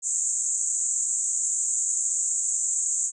white band-pass noise, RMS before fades -26 dBFS, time 0.02-3.12 s, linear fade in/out 50 ms, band 6700 to 8000 Hz, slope 96 dB/octave, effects none

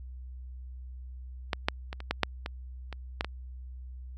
clicks, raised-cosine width 0.3 ms, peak -11 / -8 / -21 / -25 / -11 / -7 / -18 / -23 / -12 / -17 dBFS, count 10, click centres 1.532 / 1.685 / 1.929 / 2.004 / 2.11 / 2.233 / 2.461 / 2.927 / 3.209 / 3.246 s, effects added 63 Hz sine -40 dBFS peak until 4.17 s

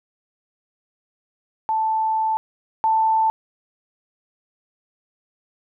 sine tone pair in turn, 880 / 884.7 Hz, A5 / A5, 0 / +9 cents, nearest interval unison, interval 9 cents, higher second, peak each -18 / -15 dBFS, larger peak second, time 1.69-2.37 / 2.84-3.3 s, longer first, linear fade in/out 0 ms, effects none

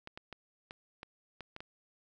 clicks, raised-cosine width 0.3 ms, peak -28 dBFS, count 8, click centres 0.074 / 0.175 / 0.327 / 0.709 / 1.031 / 1.407 / 1.564 / 1.605 s, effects none

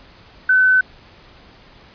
sine tone, 1514 Hz, F#6, 39 cents sharp, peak -10 dBFS, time 0.49-0.81 s, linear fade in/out 5 ms, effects pink hiss -46 dBFS RMS until 1.94 s + resampled to 11025 Hz

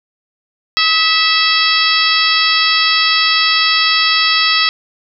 harmonic tone with a mistuned harmonic, 656 Hz, E5, 9 cents flat, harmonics 2 / 3 / 4 / 5 / 6 / 7 / 8, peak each -18 / -18 / -18 / -18 / -18 / -18 / -18 dBFS, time 0.77-4.69 s, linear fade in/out 0 ms, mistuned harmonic 2, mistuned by -49 cents, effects none

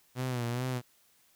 sawtooth tone with vibrato, 123.47 Hz, B2, in tune, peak -27 dBFS, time 0.15-0.82 s, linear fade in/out 50 ms, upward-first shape sine, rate 2.4 Hz, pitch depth 76 cents each way, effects white hiss -66 dBFS RMS until 1.35 s

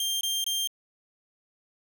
sawtooth tone bursts, 3183 Hz, G7, 26 cents sharp, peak -23 dBFS, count 3, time 0-0.674 s, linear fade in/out 2 ms, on 210 ms, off 22 ms, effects none

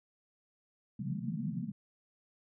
pink band-pass noise, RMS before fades -37 dBFS, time 0.99-1.72 s, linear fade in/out 5 ms, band 130 to 240 Hz, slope 96 dB/octave, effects none

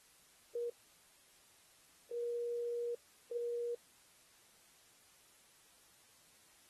sine tone bursts at uneven times, 475.7 Hz, A#4, 35 cents sharp, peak -36 dBFS, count 3, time 0.55-0.7 / 2.11-2.95 / 3.31-3.75 s, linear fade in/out 5 ms, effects white hiss -66 dBFS RMS until 6.69 s + AAC 32 kbps

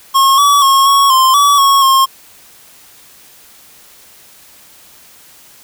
square tone with pitch steps, 1083 / 1141 / 1086 / 1108 / 1048 / 1142 / 1102 / 1071 Hz, C#6 / C#6 / C#6 / C#6 / C6 / D6 / C#6 / C6, -41 / +50 / -36 / -1 / +2 / -49 / -11 / +40 cents, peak -7 dBFS, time 0.14-2.06 s, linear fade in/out 20 ms, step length 240 ms, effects white hiss -42 dBFS RMS until 5.63 s

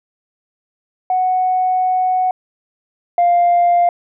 sine tone pair in turn, 740 / 699.1 Hz, F#5 / F5, 0 / +2 cents, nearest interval minor second, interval 98 cents, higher first, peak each -12 / -8 dBFS, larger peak second, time 1.1-2.31 / 3.18-3.89 s, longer first, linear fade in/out 2 ms, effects tanh soft clip ceiling -7 dBFS

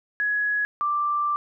sine tone pair in turn, 1678 / 1177.3 Hz, G#6 / D6, +17 / +4 cents, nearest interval tritone, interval 613 cents, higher first, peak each -21 / -21 dBFS, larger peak neither, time 0.2-0.65 / 0.81-1.36 s, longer second, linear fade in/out 0 ms, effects none

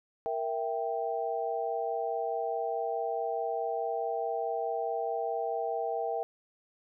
sine chord, E diminished, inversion second, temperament equal, 466.2 / 659.3 / 784 Hz, Bb4 / E5 / G5, 0 / 0 / 0 cents, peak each -34 dBFS, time 0.26-6.23 s, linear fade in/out 0 ms, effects none

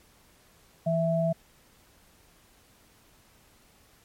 sine tone pair together, 164.81 / 659.2 Hz, E3 / E5, 0 / 0 cents, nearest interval 2 octaves, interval 2400 cents, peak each -26 / -25 dBFS, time 0.86-1.33 s, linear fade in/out 10 ms, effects pink hiss -60 dBFS RMS until 4.04 s + MP3 64 kbps

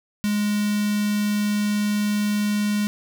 square tone with notch filter, 207.7 Hz, G#3, in tune, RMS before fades -22 dBFS, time 0.24-2.87 s, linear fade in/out 0 ms, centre 710 Hz, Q 0.55, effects none

